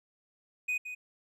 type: tone with echo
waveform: triangle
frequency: 2492 Hz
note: D#7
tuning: 2 cents sharp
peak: -27 dBFS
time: 0.68-0.78 s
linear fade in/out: 10 ms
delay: 170 ms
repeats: 1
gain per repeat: -9 dB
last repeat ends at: 0.95 s
effects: none